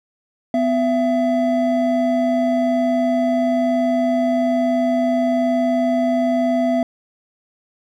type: tone pair together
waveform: triangle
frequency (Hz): 251 / 670.1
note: B3 / E5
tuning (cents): +28 / +28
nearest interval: octave + perfect fourth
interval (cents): 1700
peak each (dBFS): -16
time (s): 0.54-6.83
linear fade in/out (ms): 2
effects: none